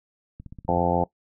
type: click train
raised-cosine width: 5 ms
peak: -28 dBFS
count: 7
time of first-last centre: 0.4-0.775 s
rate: 16 Hz
type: harmonic tone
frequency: 87.1 Hz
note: F2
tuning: 4 cents flat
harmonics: 1 / 2 / 3 / 4 / 5 / 6 / 7 / 8 / 9 / 10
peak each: -31 / -27 / -31 / -31 / -31 / -27 / -33 / -29 / -27 / -28 dBFS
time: 0.68-1.04 s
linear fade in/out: 5 ms
effects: noise-tail reverb RT60 0.1 s tail -19 dB re dry